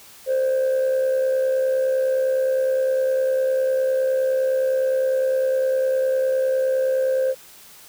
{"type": "tone with amplitude modulation", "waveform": "sine", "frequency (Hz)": 523.3, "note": "C5", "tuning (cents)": 0, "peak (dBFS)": -13, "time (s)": [0.26, 7.35], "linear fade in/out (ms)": 50, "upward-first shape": "sine", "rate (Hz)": 69.8, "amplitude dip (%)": 55, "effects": ["tanh soft clip ceiling -15 dBFS", "white hiss -46 dBFS RMS until 7.88 s"]}